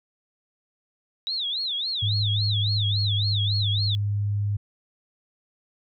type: tone with vibrato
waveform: sine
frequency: 3765 Hz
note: A#7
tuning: 16 cents sharp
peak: -25 dBFS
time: 1.27-3.95 s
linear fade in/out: 0 ms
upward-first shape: sine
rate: 3.6 Hz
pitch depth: 240 cents each way
type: tone with pitch glide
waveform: sine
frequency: 103.83 to 102.34 Hz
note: G#2 to G#2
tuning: 0 to -25 cents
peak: -22 dBFS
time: 2.02-4.57 s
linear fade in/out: 10 ms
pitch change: -25 cents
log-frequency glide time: 2.79-2.89 s
effects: none